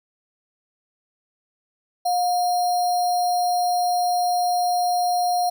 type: tone with sample-and-hold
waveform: sine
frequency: 715 Hz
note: F5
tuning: 41 cents sharp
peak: -18 dBFS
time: 2.05-5.5 s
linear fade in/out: 10 ms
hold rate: 4900 Hz
effects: none